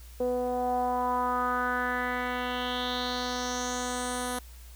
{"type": "tone with low-pass filter sweep", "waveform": "10% pulse", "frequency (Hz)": 248.3, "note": "B3", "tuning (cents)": 9, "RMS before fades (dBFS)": -30, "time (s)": [0.2, 4.39], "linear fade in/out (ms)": 5, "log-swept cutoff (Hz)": [500, 11000], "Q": 3.8, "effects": ["added 60 Hz sine -45 dBFS peak until 4.75 s", "white hiss -55 dBFS RMS until 4.75 s"]}